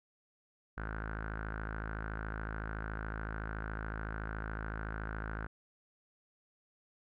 sawtooth tone with low-pass filter, 53.8 Hz, A1, 38 cents flat, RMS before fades -40 dBFS, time 0.77-5.47 s, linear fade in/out 10 ms, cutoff 1500 Hz, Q 8.1, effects none

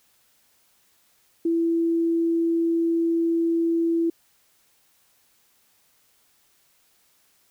sine tone, 333.2 Hz, E4, 19 cents sharp, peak -19 dBFS, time 1.45-4.1 s, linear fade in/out 5 ms, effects white hiss -63 dBFS RMS until 7.5 s

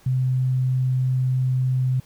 sine tone, 128.8 Hz, C3, 27 cents flat, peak -18 dBFS, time 0.06-2 s, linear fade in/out 5 ms, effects pink hiss -54 dBFS RMS until 2.05 s

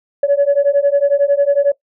sine beating tone pair, 561 / 572 Hz, C#5 / D5, +21 / -46 cents, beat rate 11 Hz, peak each -12 dBFS, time 0.23-1.72 s, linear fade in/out 5 ms, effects noise-tail reverb RT60 0.1 s tail -18 dB re dry + tanh soft clip ceiling -5 dBFS

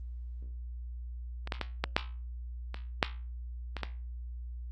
clicks, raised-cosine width 0.3 ms, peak -23 / -15 / -15 / -12 / -7 / -23 / -6 / -20 / -16 dBFS, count 9, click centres 1.474 / 1.522 / 1.613 / 1.84 / 1.965 / 2.744 / 3.028 / 3.767 / 3.833 s, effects added 60 Hz sine -38 dBFS peak until 4.71 s + Opus 32 kbps

